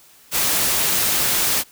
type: noise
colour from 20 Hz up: white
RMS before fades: -19 dBFS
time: 0.31-1.64 s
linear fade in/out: 50 ms
effects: white hiss -50 dBFS RMS until 1.71 s